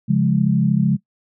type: chord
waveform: sine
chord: Db major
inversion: none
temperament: equal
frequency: 138.59 / 174.61 / 207.7 Hz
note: Db3 / F3 / Ab3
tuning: 0 / 0 / 0 cents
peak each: -18 dBFS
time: 0.08-0.97 s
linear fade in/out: 20 ms
effects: noise-tail reverb RT60 0.1 s tail -20 dB re dry